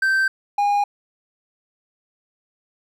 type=tone pair in turn; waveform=triangle; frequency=1557 / 815.8 Hz; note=G6 / G#5; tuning=-12 / -31 cents; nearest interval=major seventh; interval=1119 cents; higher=first; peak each=-14 dBFS; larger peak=neither; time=0.02-0.28 / 0.58-0.84 s; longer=neither; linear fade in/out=5 ms; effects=none